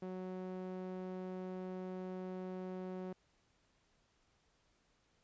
sawtooth tone with band-pass filter, 185 Hz, F#3, in tune, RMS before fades -44 dBFS, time 0.02-3.13 s, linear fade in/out 5 ms, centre 370 Hz, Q 0.9, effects pink hiss -75 dBFS RMS until 5.23 s + resampled to 16000 Hz

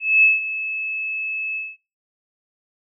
sine tone with ADSR envelope, 2600 Hz, E7, 24 cents flat, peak -9 dBFS, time 0-1.77 s, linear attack 230 ms, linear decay 170 ms, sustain -14 dB, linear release 210 ms, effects noise-tail reverb RT60 0.4 s tail -26 dB re dry

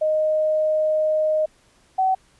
sine tone pair in turn, 620 / 757.3 Hz, D#5 / F#5, -6 / +40 cents, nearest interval minor third, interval 346 cents, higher second, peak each -17 / -16 dBFS, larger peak second, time 0.01-1.46 / 1.98-2.15 s, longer first, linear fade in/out 10 ms, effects pink hiss -58 dBFS RMS until 2.39 s + resampled to 24000 Hz

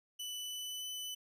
sawtooth tone with pitch glide, 2982 to 3001 Hz, F#7 to F#7, +13 to +24 cents, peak -37 dBFS, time 0.19-1.15 s, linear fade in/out 10 ms, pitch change +11 cents, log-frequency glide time 0.39-0.9 s, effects none

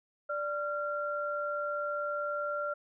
sine tone pair together, 587.3 / 1377.6 Hz, D5 / F6, 0 / -24 cents, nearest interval octave + minor third, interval 1476 cents, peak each -34 / -34 dBFS, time 0.29-2.74 s, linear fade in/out 10 ms, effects none

